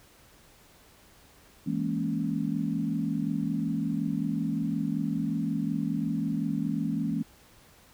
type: chord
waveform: sine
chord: A# half-diminished seventh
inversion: second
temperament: equal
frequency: 164.81 / 207.7 / 233.1 / 277.2 Hz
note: E3 / G#3 / A#3 / C#4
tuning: 0 / 0 / 0 / 0 cents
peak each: -32 dBFS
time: 1.66-7.23 s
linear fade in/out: 10 ms
effects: pink hiss -57 dBFS RMS until 7.93 s